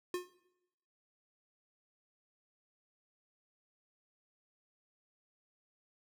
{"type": "tone with exponential decay", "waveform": "square", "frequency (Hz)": 358.4, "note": "F4", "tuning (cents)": 45, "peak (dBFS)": -32, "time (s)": [0.14, 0.35], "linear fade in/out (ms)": 2, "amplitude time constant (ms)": 44, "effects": ["noise-tail reverb RT60 0.9 s tail -19 dB re dry"]}